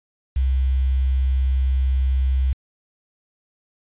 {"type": "tone with quantisation", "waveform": "sine", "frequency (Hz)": 65.41, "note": "C2", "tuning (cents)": 0, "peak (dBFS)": -16, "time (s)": [0.36, 2.53], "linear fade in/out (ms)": 5, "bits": 7, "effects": ["resampled to 8000 Hz"]}